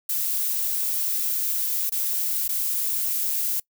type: noise with dropouts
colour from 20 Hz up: violet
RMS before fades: -25 dBFS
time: 0.09-3.6 s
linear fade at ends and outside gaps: 5 ms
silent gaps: 1.896-1.92 / 2.479-2.49 s
effects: noise-tail reverb RT60 0.1 s tail -24 dB re dry